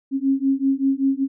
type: beating tone pair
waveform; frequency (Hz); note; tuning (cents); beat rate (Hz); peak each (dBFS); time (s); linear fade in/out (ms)
sine; 268.5 / 273.7; C4 / C#4; +45 / -22; 5.2; -20 / -20; 0.11-1.28; 50
effects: none